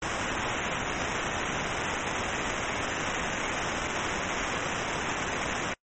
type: noise with sample-and-hold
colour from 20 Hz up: blue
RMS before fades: -31 dBFS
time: 0.02-5.74 s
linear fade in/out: 5 ms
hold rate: 4410 Hz
effects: noise-tail reverb RT60 0.1 s tail -26 dB re dry + MP3 32 kbps